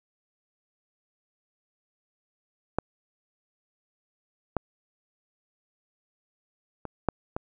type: clicks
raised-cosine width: 1 ms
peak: -10 / -11 / -21 / -8 / -16 dBFS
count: 5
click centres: 2.786 / 4.567 / 6.853 / 7.087 / 7.365 s
effects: none